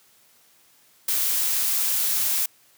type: noise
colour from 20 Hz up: blue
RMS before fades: -23 dBFS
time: 1.08-2.46 s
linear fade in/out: 5 ms
effects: white hiss -58 dBFS RMS until 2.77 s + high-pass 80 Hz 12 dB/octave